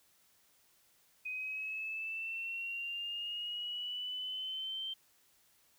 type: linear sweep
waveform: sine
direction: up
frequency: 2500 to 3136 Hz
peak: -37 dBFS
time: 1.25-4.94 s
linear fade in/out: 10 ms
effects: white hiss -69 dBFS RMS until 5.78 s